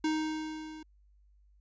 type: tone with level ramp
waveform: square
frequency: 311.9 Hz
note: D#4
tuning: 4 cents sharp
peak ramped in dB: -27 to -45 dBFS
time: 0.04-0.83 s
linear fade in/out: 5 ms
effects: added 50 Hz sine -60 dBFS peak until 1.6 s + resampled to 16000 Hz